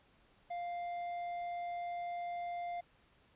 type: tone with tanh clipping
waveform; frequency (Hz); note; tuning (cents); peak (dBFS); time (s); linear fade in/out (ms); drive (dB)
sine; 699; F5; +1; -39; 0.5-2.81; 10; 7
effects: pink hiss -68 dBFS RMS until 3.35 s + resampled to 8000 Hz

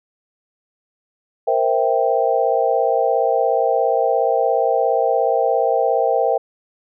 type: chord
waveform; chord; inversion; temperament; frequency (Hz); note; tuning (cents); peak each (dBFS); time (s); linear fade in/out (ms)
sine; C dominant seventh; third; equal; 466.2 / 523.3 / 659.3 / 784; Bb4 / C5 / E5 / G5; 0 / 0 / 0 / 0; -20; 1.47-6.38; 10
effects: none

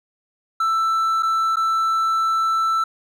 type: tone with dropouts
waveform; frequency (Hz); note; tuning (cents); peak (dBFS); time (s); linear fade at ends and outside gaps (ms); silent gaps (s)
triangle; 1327; E6; +11; -15; 0.6-2.84; 5; 1.225-1.23 / 1.559-1.568
effects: none

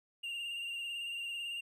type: tone with vibrato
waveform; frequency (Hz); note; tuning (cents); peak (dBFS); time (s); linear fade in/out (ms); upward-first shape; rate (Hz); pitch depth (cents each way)
triangle; 2794; F7; 0; -36; 0.23-1.61; 10; sine; 18; 34
effects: none

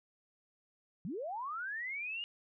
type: linear sweep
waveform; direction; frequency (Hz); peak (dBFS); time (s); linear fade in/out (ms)
sine; up; 146.83 to 2886; -37; 1.05-2.24; 0
effects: none

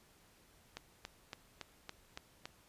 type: click train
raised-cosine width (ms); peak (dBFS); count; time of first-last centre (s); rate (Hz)
0.2; -26; 7; 0.77-2.455; 3.56
effects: pink hiss -66 dBFS RMS until 2.68 s + resampled to 32000 Hz

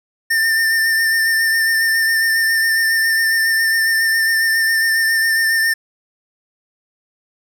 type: tone with vibrato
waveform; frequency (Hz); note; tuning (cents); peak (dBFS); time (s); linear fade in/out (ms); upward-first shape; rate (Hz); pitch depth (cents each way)
square; 1800; A6; +39; -14; 0.3-5.74; 10; sine; 7.3; 23
effects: 8-bit

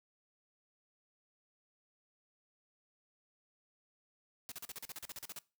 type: noise bursts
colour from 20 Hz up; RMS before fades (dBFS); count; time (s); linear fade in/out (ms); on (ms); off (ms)
white; -45; 14; 4.49-5.388; 0; 27; 40
effects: noise-tail reverb RT60 0.3 s tail -21 dB re dry

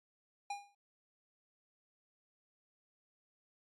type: tone with exponential decay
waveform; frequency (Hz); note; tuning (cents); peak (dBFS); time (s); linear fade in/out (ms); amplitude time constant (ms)
square; 810; G#5; -43; -36; 0.5-0.75; 5; 53
effects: low-pass 8000 Hz 12 dB/octave + AAC 32 kbps

